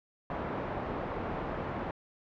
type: low-pass noise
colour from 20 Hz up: white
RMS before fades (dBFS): -36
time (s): 0.3-1.91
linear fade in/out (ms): 2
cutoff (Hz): 820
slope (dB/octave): 12
effects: low-pass 3000 Hz 12 dB/octave